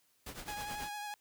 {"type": "noise with tremolo", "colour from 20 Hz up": "pink", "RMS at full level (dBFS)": -43, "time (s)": [0.26, 0.89], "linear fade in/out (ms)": 5, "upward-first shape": "triangle", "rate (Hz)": 9.3, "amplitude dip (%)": 80}
{"type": "tone with vibrato", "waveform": "sawtooth", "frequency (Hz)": 830.6, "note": "G#5", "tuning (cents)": 0, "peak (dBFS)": -36, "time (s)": [0.48, 1.14], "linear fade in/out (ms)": 0, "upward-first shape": "sine", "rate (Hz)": 11, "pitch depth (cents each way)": 21}
{"effects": ["white hiss -72 dBFS RMS until 1.2 s"]}